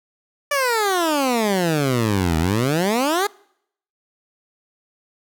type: exponential two-way sweep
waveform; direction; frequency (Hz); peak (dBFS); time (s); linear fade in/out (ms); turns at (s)
15% pulse; down then up; 590 to 77.78 to 424.9; -11; 0.51-3.27; 5; 2.38
effects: noise-tail reverb RT60 0.7 s tail -25 dB re dry